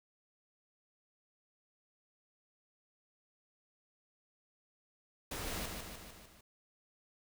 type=noise with echo; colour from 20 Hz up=pink; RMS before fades=-41 dBFS; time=5.31-5.66 s; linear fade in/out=5 ms; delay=150 ms; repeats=5; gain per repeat=-4 dB; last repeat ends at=6.41 s; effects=none